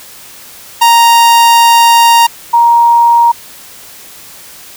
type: tone pair in turn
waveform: 45% pulse / sine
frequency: 932.3 / 939.3 Hz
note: A#5 / A#5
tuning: 0 / +13 cents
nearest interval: unison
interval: 13 cents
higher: second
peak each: -3 dBFS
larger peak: neither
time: 0.81-2.27 / 2.53-3.32 s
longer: first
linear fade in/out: 10 ms
effects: white hiss -33 dBFS RMS until 4.76 s